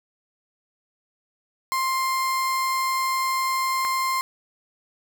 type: tone pair in turn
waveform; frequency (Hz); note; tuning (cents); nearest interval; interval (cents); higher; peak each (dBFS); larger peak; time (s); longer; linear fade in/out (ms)
35% pulse; 1052 / 1052; C6 / C6; +9 / +9; unison; 0; neither; -20; neither; 1.72-3.85 / 3.85-4.21; first; 0
effects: none